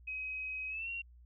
sine tone with pitch glide, 2534 to 2747 Hz, D#7 to F7, +31 to -29 cents, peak -37 dBFS, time 0.07-1.02 s, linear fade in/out 10 ms, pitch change +140 cents, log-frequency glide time 0.69-0.89 s, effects added 60 Hz sine -55 dBFS peak until 1.25 s

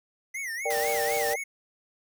square tone with vibrato, 2000 Hz, B6, 21 cents sharp, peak -32 dBFS, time 0.34-1.44 s, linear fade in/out 10 ms, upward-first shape sine, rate 4 Hz, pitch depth 190 cents each way
sine chord, G minor, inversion first, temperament equal, 466.2 / 587.3 / 784 Hz, Bb4 / D5 / G5, 0 / 0 / 0 cents, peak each -30 dBFS, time 0.65-1.36 s, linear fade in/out 10 ms
white noise, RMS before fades -34 dBFS, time 0.7-1.34 s, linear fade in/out 5 ms
effects none

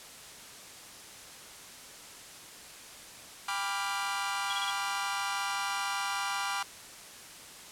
sawtooth chord, G dominant seventh, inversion none, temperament equal with one note detuned, 798.2 / 987.8 / 1174.7 / 1396.9 Hz, G5 / B5 / D6 / F6, +31 / 0 / 0 / 0 cents, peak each -33 dBFS, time 3.48-6.63 s, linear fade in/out 5 ms
sine tone bursts, 3322 Hz, G#7, in tune, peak -33 dBFS, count 4, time 4.5-4.703 s, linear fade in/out 2 ms, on 29 ms, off 29 ms
effects white hiss -48 dBFS RMS until 7.71 s + low-pass 10000 Hz 12 dB/octave

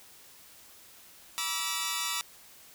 10% pulse tone cluster, 964 / 1158 / 1318 / 3605 Hz, B5 / D6 / E6 / A7, -42 / -25 / -1 / +41 cents, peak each -28 dBFS, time 1.38-2.21 s, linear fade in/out 0 ms, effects white hiss -54 dBFS RMS until 2.74 s

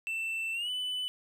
triangle tone with pitch glide, 2670 to 2997 Hz, E7 to F#7, +22 to +22 cents, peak -30 dBFS, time 0.07-1.08 s, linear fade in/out 0 ms, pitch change +200 cents, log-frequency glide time 0.53-0.7 s, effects none

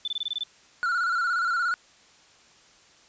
sine tone bursts, 3520 Hz, A7, in tune, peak -26 dBFS, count 8, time 0.05-0.435 s, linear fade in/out 2 ms, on 28 ms, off 23 ms
triangle tone with vibrato, 1409 Hz, F6, 15 cents sharp, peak -21 dBFS, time 0.83-1.74 s, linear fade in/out 0 ms, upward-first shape square, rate 17 Hz, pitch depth 57 cents each way
effects white hiss -56 dBFS RMS until 3.08 s + resampled to 16000 Hz

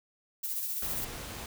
violet noise with tremolo, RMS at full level -33 dBFS, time 0.43-1.05 s, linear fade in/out 10 ms, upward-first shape sine, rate 15 Hz, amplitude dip 35%
pink noise, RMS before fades -41 dBFS, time 0.82-1.46 s, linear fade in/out 2 ms
effects none

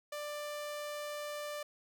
sawtooth tone, 591 Hz, D5, 11 cents sharp, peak -35 dBFS, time 0.12-1.63 s, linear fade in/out 5 ms, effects none

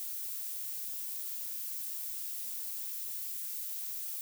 violet noise, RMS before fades -39 dBFS, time 0-4.21 s, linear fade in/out 0 ms, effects none

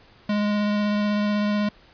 square tone with vibrato, 207.7 Hz, G#3, in tune, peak -21 dBFS, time 0.29-1.69 s, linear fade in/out 5 ms, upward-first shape triangle, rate 16 Hz, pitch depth 13 cents each way, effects pink hiss -53 dBFS RMS until 1.93 s + resampled to 11025 Hz

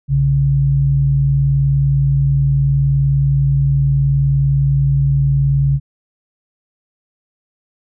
sine tone pair together, 59.32 / 138.59 Hz, A#1 / C#3, +31 / 0 cents, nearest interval octave + minor third, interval 1469 cents, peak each -20 / -11 dBFS, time 0.08-5.8 s, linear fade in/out 50 ms, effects none

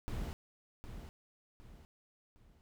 brown noise with echo, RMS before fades -39 dBFS, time 0.08-0.33 s, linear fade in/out 0 ms, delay 760 ms, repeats 3, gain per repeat -8 dB, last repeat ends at 2.61 s, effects none

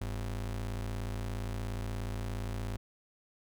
square ring-modulated tone, 75 Hz, D2, 37 cents sharp, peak -32 dBFS, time 0.01-2.77 s, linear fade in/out 5 ms, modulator 28.5 Hz, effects none

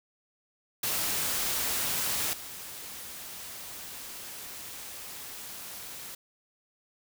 white noise with level steps, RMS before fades -30 / -42 dBFS, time 0.83-6.15 s, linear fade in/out 5 ms, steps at 2.33 s, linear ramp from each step 2 ms, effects none

